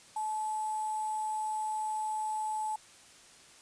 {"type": "tone with sample-and-hold", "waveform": "sine", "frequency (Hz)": 863, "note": "A5", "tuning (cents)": -34, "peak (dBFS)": -31, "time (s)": [0.16, 2.76], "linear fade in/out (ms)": 5, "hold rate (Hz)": 8820, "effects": ["white hiss -56 dBFS RMS until 3.61 s", "resampled to 22050 Hz"]}